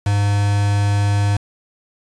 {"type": "tone with quantisation", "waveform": "triangle", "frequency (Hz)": 101.7, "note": "G#2", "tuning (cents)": -36, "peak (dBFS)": -12, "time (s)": [0.06, 1.37], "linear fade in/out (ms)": 5, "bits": 4, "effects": ["resampled to 22050 Hz"]}